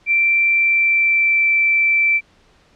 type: tone with pitch glide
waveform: sine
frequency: 2349 to 2334 Hz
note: D7 to D7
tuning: 0 to -11 cents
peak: -12 dBFS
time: 0.06-2.21 s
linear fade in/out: 50 ms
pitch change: -11 cents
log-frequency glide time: 0.54-1.5 s
effects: pink hiss -54 dBFS RMS until 2.75 s + low-pass 5000 Hz 12 dB/octave